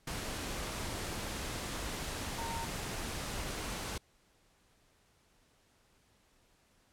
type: tone in noise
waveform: sine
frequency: 919 Hz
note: A#5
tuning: 25 cents flat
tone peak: -39 dBFS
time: 2.38-2.65 s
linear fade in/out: 5 ms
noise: pink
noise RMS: -39 dBFS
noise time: 0.07-3.98 s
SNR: -3 dB
effects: pink hiss -69 dBFS RMS until 6.92 s + low-pass 11000 Hz 12 dB/octave